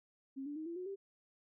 sine tone with pitch steps, 270 / 291.1 / 313.8 / 338.2 / 364.6 / 393 Hz, C#4 / D4 / D#4 / E4 / F#4 / G4, -45 / -15 / +15 / +44 / -25 / +4 cents, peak -40 dBFS, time 0.36-0.96 s, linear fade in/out 20 ms, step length 100 ms, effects none

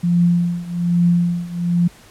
sine tone with tremolo, 173.5 Hz, F3, 11 cents flat, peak -10 dBFS, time 0.03-1.88 s, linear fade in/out 10 ms, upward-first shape triangle, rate 1.2 Hz, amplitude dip 90%, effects pink hiss -46 dBFS RMS until 2.1 s + low-pass 12000 Hz 12 dB/octave

